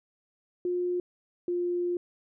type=tone pair in turn; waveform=sine; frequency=356.4 / 352.1 Hz; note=F4 / F4; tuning=+35 / +14 cents; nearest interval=unison; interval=21 cents; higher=first; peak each=-26 dBFS; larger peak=neither; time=0.65-1 / 1.48-1.97 s; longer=second; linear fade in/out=2 ms; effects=none